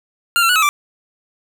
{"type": "tone with pitch steps", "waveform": "25% pulse", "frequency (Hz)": [1395, 1354, 1467, 1287, 1172], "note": ["F6", "E6", "F#6", "E6", "D6"], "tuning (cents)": [-2, 46, -15, -42, -4], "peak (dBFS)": -8, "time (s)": [0.36, 0.69], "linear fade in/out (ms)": 0, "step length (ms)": 66, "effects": []}